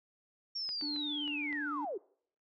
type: linear sweep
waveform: sine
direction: down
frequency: 5550 to 332.7 Hz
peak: -35 dBFS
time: 0.55-1.98 s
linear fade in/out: 10 ms
type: clicks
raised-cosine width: 0.3 ms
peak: -33 dBFS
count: 5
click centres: 0.691 / 0.812 / 0.962 / 1.278 / 1.528 s
type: tone with vibrato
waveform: triangle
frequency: 293.7 Hz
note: D4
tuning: in tune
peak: -36 dBFS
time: 0.82-1.85 s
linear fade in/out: 5 ms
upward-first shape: sine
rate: 18 Hz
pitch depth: 21 cents each way
effects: noise-tail reverb RT60 0.6 s tail -24 dB re dry